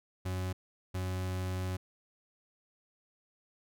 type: tone bursts at uneven times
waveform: 40% pulse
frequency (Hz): 92.5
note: F#2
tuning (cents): 0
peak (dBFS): -32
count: 2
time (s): 0.25-0.53 / 0.94-1.77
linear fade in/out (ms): 10
effects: none